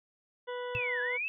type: harmonic tone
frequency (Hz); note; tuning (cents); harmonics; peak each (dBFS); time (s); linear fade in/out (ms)
492.5; B4; -5; 1 / 2 / 3 / 4 / 6 / 7; -36 / -42 / -46 / -48 / -52 / -53; 0.47-1.18; 20
type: linear two-way sweep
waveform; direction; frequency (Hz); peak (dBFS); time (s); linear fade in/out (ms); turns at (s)
sine; down then up; 2694 to 1641 to 2675; -31; 0.75-1.28; 0; 1.01
type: tone with exponential decay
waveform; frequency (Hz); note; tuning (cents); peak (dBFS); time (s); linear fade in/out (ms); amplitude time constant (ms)
sine; 116.54; A#2; 0; -31; 0.75-0.82; 0; 15
effects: none